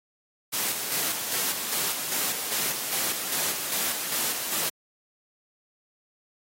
white noise with tremolo, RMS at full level -27 dBFS, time 0.52-4.7 s, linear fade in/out 20 ms, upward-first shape square, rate 2.5 Hz, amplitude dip 40%, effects high-pass 150 Hz 12 dB/octave + AAC 48 kbps

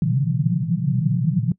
white band-pass noise, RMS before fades -20 dBFS, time 0.02-1.52 s, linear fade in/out 2 ms, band 120 to 180 Hz, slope 96 dB/octave, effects noise-tail reverb RT60 0.1 s tail -22 dB re dry

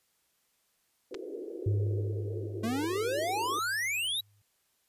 white band-pass noise, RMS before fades -40 dBFS, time 1.11-3.59 s, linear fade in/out 2 ms, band 340 to 440 Hz, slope 48 dB/octave
clicks, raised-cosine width 0.2 ms, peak -26 dBFS, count 2, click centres 1.144 / 1.148 s
sine tone with exponential decay, 102.6 Hz, G#2, 21 cents flat, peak -24 dBFS, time 1.66-4.42 s, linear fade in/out 5 ms, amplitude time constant 600 ms
square exponential sweep, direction up, 213.9 to 3951 Hz, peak -30 dBFS, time 2.63-4.21 s, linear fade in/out 10 ms
effects white hiss -73 dBFS RMS until 4.88 s + resampled to 32000 Hz

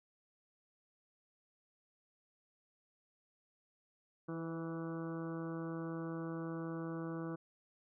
harmonic tone with a mistuned harmonic, 164.1 Hz, E3, 8 cents flat, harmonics 1 / 2 / 3 / 4 / 5 / 6 / 7 / 8 / 9, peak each -43 / -42 / -48 / -55 / -58 / -58 / -53 / -57 / -56 dBFS, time 4.28-7.36 s, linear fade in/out 10 ms, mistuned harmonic 3, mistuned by +19 cents, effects none

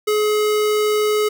square tone, 423.6 Hz, G#4, 34 cents sharp, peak -16 dBFS, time 0.07-1.29 s, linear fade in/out 10 ms, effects none

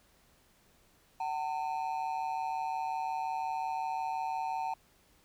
triangle ring-modulated tone, 830.6 Hz, G#5, in tune, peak -27 dBFS, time 1.2-4.74 s, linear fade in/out 5 ms, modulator 72.8 Hz, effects pink hiss -66 dBFS RMS until 5.24 s

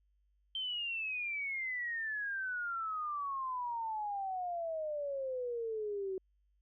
sine exponential sweep, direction down, 3136 to 372.9 Hz, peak -35 dBFS, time 0.55-6.18 s, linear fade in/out 2 ms, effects added 50 Hz sine -70 dBFS peak until 6.61 s

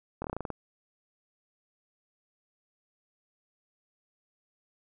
slowing click train, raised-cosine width 1 ms, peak -20 dBFS, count 9, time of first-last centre 0.22-0.503 s, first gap 23 ms, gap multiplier 1.12, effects none

